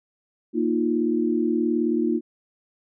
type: chord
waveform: sine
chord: Bb suspended fourth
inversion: none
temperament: just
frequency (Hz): 233.1 / 310.8 / 349.6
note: Bb3 / Eb4 / F4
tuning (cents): 0 / -2 / +2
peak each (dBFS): -24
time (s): 0.53-2.21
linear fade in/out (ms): 50
effects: none